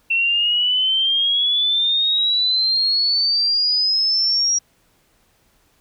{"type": "exponential sweep", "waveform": "sine", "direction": "up", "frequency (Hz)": [2696, 5700], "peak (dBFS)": -15, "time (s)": [0.1, 4.59], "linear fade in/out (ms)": 10, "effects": ["pink hiss -60 dBFS RMS until 5.8 s"]}